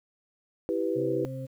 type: chord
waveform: sine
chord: E minor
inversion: none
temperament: equal with one note detuned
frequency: 329.6 / 390.4 / 493.9 Hz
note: E4 / G4 / B4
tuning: 0 / -7 / 0 cents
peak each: -30 dBFS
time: 0.69-1.25 s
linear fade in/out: 0 ms
type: harmonic tone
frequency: 131.9 Hz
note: C3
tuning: 14 cents sharp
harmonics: 1 / 2 / 4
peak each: -35 / -41 / -39 dBFS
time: 0.95-1.47 s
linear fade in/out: 20 ms
effects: 10-bit